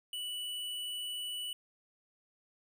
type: tone with tanh clipping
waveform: sine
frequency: 2959 Hz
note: F#7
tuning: 1 cent flat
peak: -38 dBFS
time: 0.13-1.53 s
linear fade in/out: 2 ms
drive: 17 dB
effects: none